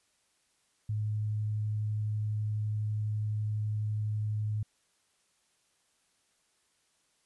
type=tone with vibrato; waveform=sine; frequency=106.5 Hz; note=G#2; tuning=44 cents sharp; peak=-29 dBFS; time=0.89-4.63 s; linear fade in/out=5 ms; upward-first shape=triangle; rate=12 Hz; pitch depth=8 cents each way; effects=white hiss -72 dBFS RMS until 7.25 s + resampled to 24000 Hz